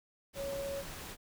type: tone in noise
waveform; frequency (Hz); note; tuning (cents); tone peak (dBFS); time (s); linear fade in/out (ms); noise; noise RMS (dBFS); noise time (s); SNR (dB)
sine; 555; C#5; +2; -36; 0.35-0.84; 50; pink; -45; 0.33-1.17; +6
effects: none